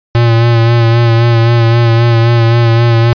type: tone with vibrato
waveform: square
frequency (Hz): 116.54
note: A#2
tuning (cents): 0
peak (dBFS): -6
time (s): 0.15-3.13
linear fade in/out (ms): 0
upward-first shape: sine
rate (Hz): 3.8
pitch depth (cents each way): 31
effects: resampled to 11025 Hz